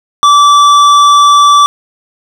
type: tone with hard clipping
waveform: sine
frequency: 1160 Hz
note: D6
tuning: 22 cents flat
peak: -4 dBFS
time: 0.23-1.66 s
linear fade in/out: 0 ms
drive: 11 dB
effects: none